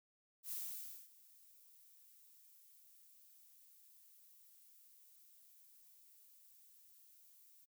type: noise with ADSR envelope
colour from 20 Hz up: violet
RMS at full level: -43 dBFS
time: 0.43-7.66 s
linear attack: 88 ms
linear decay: 560 ms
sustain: -22 dB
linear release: 22 ms
effects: noise-tail reverb RT60 0.1 s tail -26 dB re dry